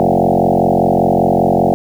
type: tone with frequency modulation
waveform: sine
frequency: 455.8 Hz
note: A#4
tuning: 39 cents flat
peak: -9 dBFS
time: 0-1.74 s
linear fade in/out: 0 ms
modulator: 45.1 Hz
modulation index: 7
effects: 7-bit